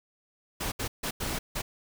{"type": "noise bursts at uneven times", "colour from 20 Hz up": "pink", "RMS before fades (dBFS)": -32, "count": 5, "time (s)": [[0.6, 0.72], [0.79, 0.88], [1.03, 1.11], [1.2, 1.39], [1.55, 1.62]], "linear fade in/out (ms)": 10, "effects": []}